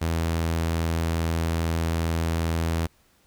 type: tone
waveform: sawtooth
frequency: 82.41 Hz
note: E2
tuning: in tune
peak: -19 dBFS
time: 0.01-2.87 s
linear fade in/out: 10 ms
effects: pink hiss -62 dBFS RMS until 3.26 s